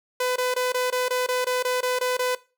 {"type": "tone bursts", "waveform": "sawtooth", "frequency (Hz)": 502, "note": "B4", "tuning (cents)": 28, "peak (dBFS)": -18, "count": 12, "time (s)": [0.2, 2.351], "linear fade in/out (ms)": 5, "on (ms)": 160, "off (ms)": 21, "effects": ["noise-tail reverb RT60 0.3 s tail -19 dB re dry"]}